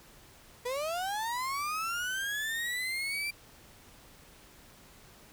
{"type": "linear sweep", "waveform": "35% pulse", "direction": "up", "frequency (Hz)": [477.7, 2365], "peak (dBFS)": -30, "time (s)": [0.65, 3.31], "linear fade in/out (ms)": 10, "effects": ["pink hiss -56 dBFS RMS until 5.32 s"]}